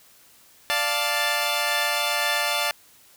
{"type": "chord", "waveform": "10% pulse", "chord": "D minor", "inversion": "none", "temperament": "equal", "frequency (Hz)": [587.3, 698.5, 880], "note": ["D5", "F5", "A5"], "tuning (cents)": [0, 0, 0], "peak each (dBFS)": -18, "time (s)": [0.7, 2.71], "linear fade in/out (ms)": 0, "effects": ["white hiss -54 dBFS RMS until 3.16 s"]}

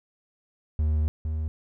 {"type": "tone pair in turn", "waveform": "triangle", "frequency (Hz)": [76.8, 78.23], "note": ["D#2", "D#2"], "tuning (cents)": [-22, 10], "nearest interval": "unison", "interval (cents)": 32, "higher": "second", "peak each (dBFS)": [-19, -24], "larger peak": "first", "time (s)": [[0.79, 1.08], [1.25, 1.48]], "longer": "first", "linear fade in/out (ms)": 0, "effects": []}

